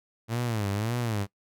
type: tone with vibrato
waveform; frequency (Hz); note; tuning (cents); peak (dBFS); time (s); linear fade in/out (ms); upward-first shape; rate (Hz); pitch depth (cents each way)
sawtooth; 110; A2; 0; -23; 0.28-1.27; 50; sine; 1.8; 180
effects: noise-tail reverb RT60 0.1 s tail -20 dB re dry